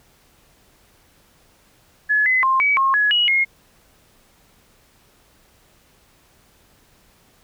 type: tone with pitch steps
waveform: sine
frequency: 1703 / 2030 / 1056 / 2276 / 1077 / 1686 / 2909 / 2148 Hz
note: G#6 / B6 / C6 / C#7 / C6 / G#6 / F#7 / C7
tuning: +43 / +47 / +16 / +45 / +50 / +26 / -30 / +45 cents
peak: -14 dBFS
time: 2.09-3.45 s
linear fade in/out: 20 ms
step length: 170 ms
effects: pink hiss -56 dBFS RMS until 7.43 s